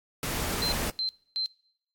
pink noise, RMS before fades -31 dBFS, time 0.23-0.9 s, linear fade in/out 0 ms
sine tone bursts, 4108 Hz, C8, 33 cents flat, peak -27 dBFS, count 3, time 0.62-1.46 s, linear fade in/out 0 ms, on 100 ms, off 270 ms
effects noise-tail reverb RT60 0.7 s tail -23 dB re dry + AAC 64 kbps

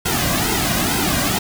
pink noise with flanger, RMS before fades -19 dBFS, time 0.05-1.39 s, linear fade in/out 10 ms, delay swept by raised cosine 1.7 to 2.29 ms, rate 2.2 Hz, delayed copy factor -0.75, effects none

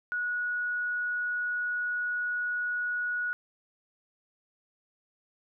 sine tone, 1460 Hz, F#6, 24 cents flat, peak -28 dBFS, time 0.12-3.33 s, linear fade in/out 0 ms, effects none

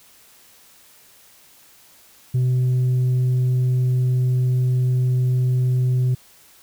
sine tone, 126.7 Hz, B2, 45 cents sharp, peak -13 dBFS, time 2.34-6.15 s, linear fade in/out 10 ms, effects tanh soft clip ceiling -15 dBFS + white hiss -51 dBFS RMS until 6.62 s

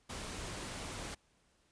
pink noise, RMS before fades -43 dBFS, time 0.09-1.15 s, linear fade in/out 10 ms, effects pink hiss -72 dBFS RMS until 1.71 s + resampled to 22050 Hz

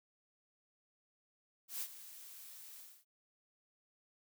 blue noise with ADSR envelope, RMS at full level -39 dBFS, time 1.68-3.05 s, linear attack 130 ms, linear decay 63 ms, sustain -14 dB, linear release 260 ms, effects none

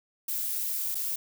violet noise with dropouts, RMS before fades -31 dBFS, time 0.28-1.16 s, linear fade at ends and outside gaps 5 ms, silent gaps 0.947-0.952 s, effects none

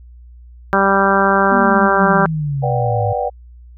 harmonic tone, 196 Hz, G3, in tune, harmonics 1 / 2 / 3 / 4 / 5 / 6 / 7 / 8, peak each -19 / -19 / -19 / -19 / -19 / -19 / -19 / -19 dBFS, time 0.73-2.26 s, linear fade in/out 0 ms
sine exponential sweep, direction down, 246.9 to 102.5 Hz, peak -17 dBFS, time 1.51-3.13 s, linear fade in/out 10 ms
sine chord, G major seventh, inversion first, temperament just, 490 / 588 / 735 / 784 Hz, B4 / D5 / F#5 / G5, -14 / +2 / -12 / 0 cents, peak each -22 dBFS, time 2.62-3.3 s, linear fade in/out 20 ms
effects added 60 Hz sine -37 dBFS peak until 3.77 s

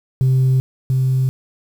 sine tone with echo, 130.6 Hz, C3, 3 cents flat, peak -9 dBFS, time 0.21-0.6 s, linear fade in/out 0 ms, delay 690 ms, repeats 1, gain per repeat -3 dB, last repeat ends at 1.29 s, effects tanh soft clip ceiling -10 dBFS + 7-bit

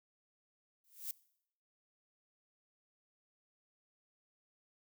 violet noise with exponential growth, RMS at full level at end -37 dBFS, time 0.84-1.11 s, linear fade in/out 2 ms, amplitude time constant 58 ms, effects noise-tail reverb RT60 0.7 s tail -21 dB re dry

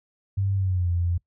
sine tone with pitch glide, 98 to 86.81 Hz, G2 to F2, 0 to -10 cents, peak -21 dBFS, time 0.37-1.18 s, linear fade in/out 10 ms, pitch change -210 cents, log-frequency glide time 0.55-0.9 s, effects noise-tail reverb RT60 0.1 s tail -22 dB re dry

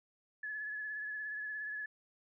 sine tone with vibrato, 1709 Hz, G#6, 49 cents sharp, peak -38 dBFS, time 0.43-1.86 s, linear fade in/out 5 ms, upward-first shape sine, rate 17 Hz, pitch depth 29 cents each way, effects none

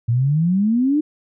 sine exponential sweep, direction up, 113.1 to 311.1 Hz, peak -14 dBFS, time 0.08-1.01 s, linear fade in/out 10 ms, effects none

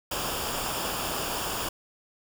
pink noise with comb filter, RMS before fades -31 dBFS, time 0.11-1.69 s, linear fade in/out 5 ms, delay 0.49 ms, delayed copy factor -0.6, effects none

